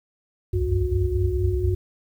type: tone cluster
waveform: sine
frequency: 61.6 / 71.3 / 92 / 96.3 / 363.5 Hz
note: B1 / C#2 / F#2 / G2 / F#4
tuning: -4 / +49 / -9 / -30 / -31 cents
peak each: -26 dBFS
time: 0.53-1.75 s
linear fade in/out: 10 ms
effects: 9-bit